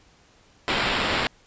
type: noise with sample-and-hold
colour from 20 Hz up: violet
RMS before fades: -24 dBFS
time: 0.68-1.27 s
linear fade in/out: 0 ms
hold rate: 6300 Hz
effects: pink hiss -57 dBFS RMS until 1.46 s + resampled to 16000 Hz